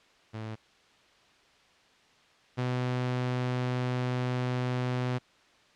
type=tone pair in turn; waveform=sawtooth; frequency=110 / 125.38 Hz; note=A2 / B2; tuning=0 / +27 cents; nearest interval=major second; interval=227 cents; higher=second; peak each=-32 / -24 dBFS; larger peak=second; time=0.33-0.56 / 2.57-5.19 s; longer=second; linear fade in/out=20 ms; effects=white hiss -61 dBFS RMS until 5.75 s + low-pass 4000 Hz 12 dB/octave